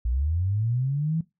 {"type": "linear sweep", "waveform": "sine", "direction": "up", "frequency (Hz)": [54.9, 166.3], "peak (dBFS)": -22, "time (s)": [0.05, 1.21], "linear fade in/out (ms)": 5, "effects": ["noise-tail reverb RT60 0.2 s tail -19 dB re dry"]}